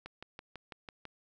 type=click train; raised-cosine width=0.3 ms; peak=-28 dBFS; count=7; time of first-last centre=0.06-1.053 s; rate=6.04 Hz; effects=none